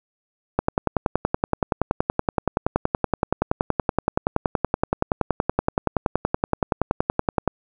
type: click train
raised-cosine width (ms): 1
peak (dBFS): -4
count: 74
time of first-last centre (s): 0.59-7.477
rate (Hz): 10.6
effects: none